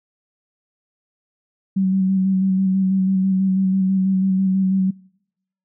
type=tone with vibrato; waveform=sine; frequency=190.1 Hz; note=F#3; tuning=47 cents sharp; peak=-15 dBFS; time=1.76-4.91 s; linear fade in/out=10 ms; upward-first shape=square; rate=6.1 Hz; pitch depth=20 cents each way; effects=noise-tail reverb RT60 0.8 s tail -25 dB re dry